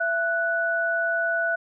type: tone pair together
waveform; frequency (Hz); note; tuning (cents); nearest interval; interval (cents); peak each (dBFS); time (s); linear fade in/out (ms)
sine; 670.4 / 1480; E5 / F#6; +29 / 0; octave + major second; 1371; -26 / -23; 0-1.56; 10
effects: none